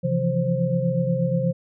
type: tone cluster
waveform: sine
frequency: 133.6 / 166.2 / 174.5 / 526 Hz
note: C3 / E3 / F3 / C5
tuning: +36 / +15 / -1 / +9 cents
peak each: -25 dBFS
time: 0.03-1.53 s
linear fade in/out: 20 ms
effects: none